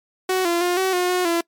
sawtooth tone with pitch steps, 372.9 / 343.1 / 354.7 / 378.1 / 359 / 362.5 / 338.4 Hz, F#4 / F4 / F4 / F#4 / F4 / F#4 / E4, +14 / -31 / +27 / +38 / +48 / -35 / +45 cents, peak -14 dBFS, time 0.29-1.41 s, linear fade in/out 5 ms, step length 160 ms, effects noise-tail reverb RT60 0.1 s tail -24 dB re dry + MP3 96 kbps

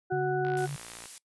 harmonic tone, 370 Hz, F#4, in tune, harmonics 1 / 2 / 4, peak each -28 / -31 / -36 dBFS, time 0.1-0.67 s, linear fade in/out 20 ms
sine tone with vibrato, 141.8 Hz, C#3, 40 cents sharp, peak -33 dBFS, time 0.12-0.76 s, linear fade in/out 5 ms, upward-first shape triangle, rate 9 Hz, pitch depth 19 cents each way
click train, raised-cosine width 0.3 ms, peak -28 dBFS, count 36, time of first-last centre 0.45-1.057 s, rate 57.7 Hz
blue noise, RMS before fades -42 dBFS, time 0.57-1.18 s, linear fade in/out 0 ms
effects noise-tail reverb RT60 0.1 s tail -22 dB re dry + resampled to 24000 Hz

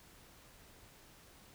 silence, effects pink hiss -60 dBFS RMS until 1.54 s

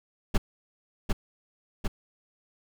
brown noise with echo, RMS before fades -19 dBFS, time 0.34-0.38 s, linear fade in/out 10 ms, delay 750 ms, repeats 2, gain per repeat -3 dB, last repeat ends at 1.88 s, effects none

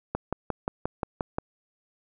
click train, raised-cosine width 1 ms, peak -13 dBFS, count 8, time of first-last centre 0.15-1.385 s, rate 5.67 Hz, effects none

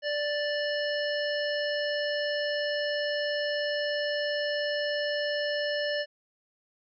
harmonic tone with a mistuned harmonic, 587 Hz, D5, 1 cent flat, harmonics 1 / 3 / 5 / 7 / 9, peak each -29 / -33 / -37 / -41 / -39 dBFS, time 0.02-6.06 s, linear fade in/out 50 ms, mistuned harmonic 7, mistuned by +73 cents, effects none

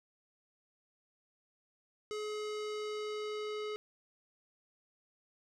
square tone with low-pass filter sweep, 423.9 Hz, G#4, 35 cents sharp, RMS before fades -39 dBFS, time 2.11-3.76 s, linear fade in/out 0 ms, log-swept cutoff 6600 to 4100 Hz, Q 1.2, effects none

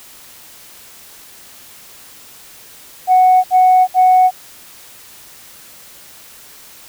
sine tone bursts, 740 Hz, F#5, in tune, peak -5 dBFS, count 3, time 3.07-4.31 s, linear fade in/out 50 ms, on 370 ms, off 65 ms, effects tanh soft clip ceiling -3 dBFS + white hiss -40 dBFS RMS until 6.88 s

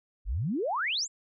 sine exponential sweep, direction up, 41.2 to 7860 Hz, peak -27 dBFS, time 0.25-1.08 s, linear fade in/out 50 ms, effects none

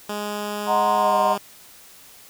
10% pulse tone with pitch glide, 207.7 to 201.2 Hz, G#3 to G3, 0 to +45 cents, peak -18 dBFS, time 0.09-1.38 s, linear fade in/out 5 ms, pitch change -55 cents, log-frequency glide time 0.96-1.18 s
sine chord, C half-diminished seventh, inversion first, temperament equal, 622.3 / 740 / 932.3 / 1046.5 Hz, Eb5 / Gb5 / Bb5 / C6, 0 / 0 / 0 / 0 cents, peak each -22 dBFS, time 0.66-1.37 s, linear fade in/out 50 ms
effects white hiss -47 dBFS RMS until 2.29 s

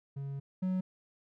triangle tone pair in turn, 138.59 / 185.58 Hz, C#3 / F#3, 0 / +5 cents, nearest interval perfect fourth, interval 505 cents, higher second, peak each -34 / -27 dBFS, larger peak second, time 0.16-0.4 / 0.62-0.81 s, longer first, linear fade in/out 10 ms, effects none

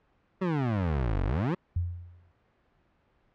25% pulse exponential two-way sweep, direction down then up, 194.4 to 43.65 to 194.4 Hz, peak -22 dBFS, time 0.41-1.55 s, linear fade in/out 10 ms, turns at 1.23 s
sine tone with exponential decay, 87.31 Hz, F2, in tune, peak -23 dBFS, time 1.76-2.32 s, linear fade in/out 5 ms, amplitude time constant 120 ms
effects pink hiss -68 dBFS RMS until 3.34 s + low-pass 2000 Hz 12 dB/octave

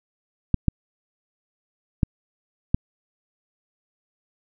clicks, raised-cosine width 5 ms, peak -5 dBFS, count 4, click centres 0.543 / 0.683 / 2.032 / 2.745 s, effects none

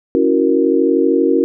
sine chord, F# dominant seventh, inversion second, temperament equal, 277.2 / 329.6 / 370 / 466.2 Hz, C#4 / E4 / F#4 / A#4, 0 / 0 / 0 / 0 cents, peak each -16 dBFS, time 0.15-1.44 s, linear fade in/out 0 ms, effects none

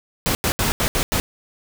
pink noise bursts at uneven times, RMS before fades -20 dBFS, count 6, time 0.26-0.35 / 0.44-0.52 / 0.59-0.72 / 0.8-0.88 / 0.95-1.03 / 1.12-1.2 s, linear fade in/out 0 ms, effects none

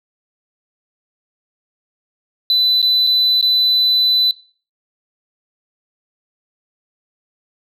sine tone with dropouts, 4000 Hz, B7, 21 cents sharp, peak -9 dBFS, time 2.5-4.31 s, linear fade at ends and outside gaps 1 ms, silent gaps 2.817-2.827 / 3.067-3.071 / 3.412-3.426 s, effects noise-tail reverb RT60 0.4 s tail -20 dB re dry + tanh soft clip ceiling -9 dBFS

